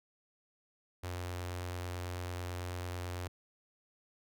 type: tone with notch filter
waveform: sawtooth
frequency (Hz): 89.1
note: F2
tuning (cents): +35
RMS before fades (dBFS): -40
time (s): 1.03-3.28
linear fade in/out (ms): 10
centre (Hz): 180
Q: 0.79
effects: none